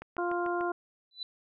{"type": "click train", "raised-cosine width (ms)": 0.5, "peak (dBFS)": -27, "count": 5, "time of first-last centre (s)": [0.02, 0.61], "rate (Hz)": 6.78}
{"type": "harmonic tone", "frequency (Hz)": 350, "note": "F4", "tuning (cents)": 4, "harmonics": [1, 2, 3, 4], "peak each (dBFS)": [-31, -34, -36, -37], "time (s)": [0.18, 0.72], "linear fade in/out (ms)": 5}
{"type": "tone with exponential growth", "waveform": "sine", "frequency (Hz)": 3988, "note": "B7", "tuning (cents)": 16, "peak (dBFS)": -31, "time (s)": [1.11, 1.23], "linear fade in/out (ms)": 2, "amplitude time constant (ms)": 26}
{"effects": []}